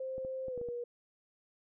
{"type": "tone with pitch glide", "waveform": "sine", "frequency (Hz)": [524, 480.5], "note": ["C5", "B4"], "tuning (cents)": [2, -48], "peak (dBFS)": -36, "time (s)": [0, 0.84], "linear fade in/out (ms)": 5, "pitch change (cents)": -150, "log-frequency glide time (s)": [0.48, 0.6]}
{"type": "clicks", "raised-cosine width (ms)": 2, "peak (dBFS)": -34, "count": 6, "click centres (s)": [0.181, 0.249, 0.483, 0.577, 0.614, 0.687]}
{"effects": []}